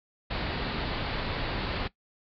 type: low-pass noise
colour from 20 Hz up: pink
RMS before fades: -32 dBFS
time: 0.3-1.88 s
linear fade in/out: 10 ms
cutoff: 4700 Hz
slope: 96 dB/octave
effects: noise-tail reverb RT60 0.1 s tail -18 dB re dry